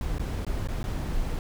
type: noise with dropouts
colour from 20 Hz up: brown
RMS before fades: -29 dBFS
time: 0.01-1.39 s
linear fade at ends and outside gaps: 1 ms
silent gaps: 0.184-0.195 / 0.449-0.466 / 0.674-0.686 / 0.83-0.84 s
effects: none